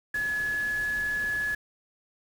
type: tone in noise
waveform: sine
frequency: 1700 Hz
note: G#6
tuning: 40 cents sharp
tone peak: -26 dBFS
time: 0.14-1.55 s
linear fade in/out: 5 ms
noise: pink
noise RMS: -43 dBFS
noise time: 0.14-1.55 s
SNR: +14 dB
effects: none